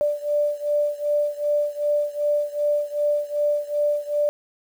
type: beating tone pair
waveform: sine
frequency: 587.3 / 589.9 Hz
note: D5 / D5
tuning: 0 / +8 cents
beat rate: 2.6 Hz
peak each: -22 / -24 dBFS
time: 0.01-4.29 s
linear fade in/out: 0 ms
effects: 8-bit